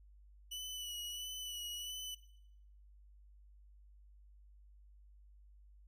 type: tone with vibrato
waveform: sawtooth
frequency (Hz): 2960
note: F#7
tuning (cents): 0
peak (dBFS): -39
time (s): 0.51-2.15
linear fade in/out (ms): 10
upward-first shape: sine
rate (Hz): 1.5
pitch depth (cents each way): 32
effects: noise-tail reverb RT60 0.8 s tail -18 dB re dry + added 50 Hz sine -58 dBFS peak until 5.87 s